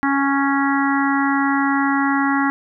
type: harmonic tone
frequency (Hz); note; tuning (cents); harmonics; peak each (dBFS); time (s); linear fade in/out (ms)
277.2; C#4; 0; 1 / 3 / 4 / 5 / 6 / 7; -18 / -23 / -24 / -25 / -26 / -26; 0.03-2.5; 0
effects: none